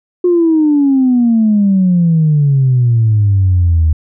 sine exponential sweep, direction down, 360.9 to 77.3 Hz, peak -6 dBFS, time 0.24-3.93 s, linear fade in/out 5 ms, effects tanh soft clip ceiling -3 dBFS

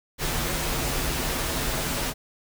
pink noise with comb filter, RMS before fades -27 dBFS, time 0.18-2.14 s, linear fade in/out 50 ms, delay 10 ms, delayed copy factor -0.5, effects none

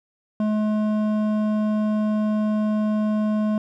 sine tone with hard clipping, 213.2 Hz, G#3, 46 cents sharp, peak -21 dBFS, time 0.4-3.58 s, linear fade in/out 2 ms, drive 10 dB, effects none

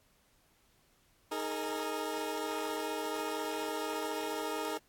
20% pulse chord, D# suspended fourth, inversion none, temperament equal with one note detuned, 311.1 / 415.3 / 459.5 Hz, D#4 / G#4 / A#4, 0 / 0 / -25 cents, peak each -34 dBFS, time 1.31-4.78 s, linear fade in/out 10 ms, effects pink hiss -69 dBFS RMS until 4.88 s + AAC 64 kbps

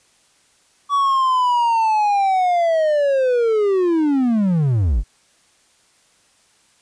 triangle linear sweep, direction down, 1142 to 39.01 Hz, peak -12 dBFS, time 0.89-5.04 s, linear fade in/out 50 ms, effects white hiss -57 dBFS RMS until 6.81 s + resampled to 22050 Hz

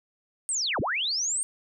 sine linear two-way sweep, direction down then up, 8870 to 58.27 to 8870 Hz, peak -25 dBFS, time 0.49-1.43 s, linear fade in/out 0 ms, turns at 0.8 s, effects none

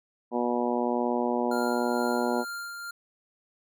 harmonic tone, 121.2 Hz, B2, 32 cents flat, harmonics 2 / 3 / 4 / 5 / 6 / 7 / 8, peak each -29 / -31 / -32 / -33 / -34 / -34 / -35 dBFS, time 0.31-2.45 s, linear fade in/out 50 ms
square tone with tremolo, 1396.9 Hz, F6, in tune, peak -34 dBFS, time 1.51-2.91 s, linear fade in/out 5 ms, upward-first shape sine, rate 2.2 Hz, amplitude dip 35%
effects none

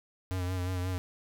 square tone with vibrato, 91.2 Hz, F#2, 24 cents flat, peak -31 dBFS, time 0.31-0.98 s, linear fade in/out 0 ms, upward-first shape sine, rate 5.6 Hz, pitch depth 40 cents each way, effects none

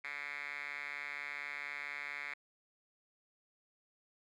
5% pulse tone with band-pass filter, 144.3 Hz, D3, 30 cents flat, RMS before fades -43 dBFS, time 0.04-2.34 s, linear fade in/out 5 ms, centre 2200 Hz, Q 7.6, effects none

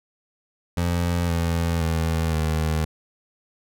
25% pulse tone with pitch steps, 86.7 / 83.94 / 81.27 / 78.68 Hz, F2 / E2 / E2 / D#2, -12 / +32 / -24 / +20 cents, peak -17 dBFS, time 0.77-2.85 s, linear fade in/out 5 ms, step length 520 ms, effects none

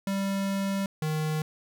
square tone pair in turn, 196 / 155.15 Hz, G3 / D#3, 0 / -5 cents, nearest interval major third, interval 405 cents, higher first, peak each -27 dBFS, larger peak neither, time 0.07-0.86 / 1.02-1.42 s, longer first, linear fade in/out 2 ms, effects none

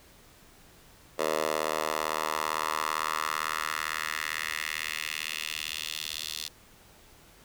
10% pulse tone with high-pass filter sweep, 77.78 Hz, D#2, in tune, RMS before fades -32 dBFS, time 1.18-6.49 s, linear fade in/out 20 ms, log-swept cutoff 560 to 3900 Hz, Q 2.2, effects pink hiss -56 dBFS RMS until 7.44 s

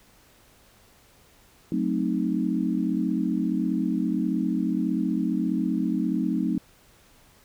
sine chord, F# diminished seventh, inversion none, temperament equal, 185 / 220 / 261.6 / 311.1 Hz, F#3 / A3 / C4 / Eb4, 0 / 0 / 0 / 0 cents, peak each -28 dBFS, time 1.72-6.58 s, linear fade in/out 2 ms, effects pink hiss -57 dBFS RMS until 7.44 s

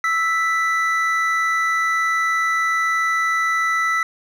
triangle tone pair together, 1316.7 / 1975.5 Hz, E6 / B6, -2 / 0 cents, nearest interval perfect fifth, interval 702 cents, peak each -18 dBFS, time 0.04-4.03 s, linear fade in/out 2 ms, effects none

